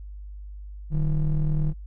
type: ring-modulated tone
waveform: triangle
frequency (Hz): 86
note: F2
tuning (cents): -26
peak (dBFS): -15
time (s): 0.9-1.74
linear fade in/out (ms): 50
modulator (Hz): 65.9
effects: added 50 Hz sine -36 dBFS peak until 1.86 s